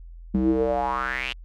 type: tone with band-pass filter sweep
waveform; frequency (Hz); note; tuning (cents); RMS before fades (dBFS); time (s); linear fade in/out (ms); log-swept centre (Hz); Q
square; 64.2; C2; -32; -24; 0.34-1.33; 5; 220 to 3000; 6
effects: added 42 Hz sine -39 dBFS peak until 1.44 s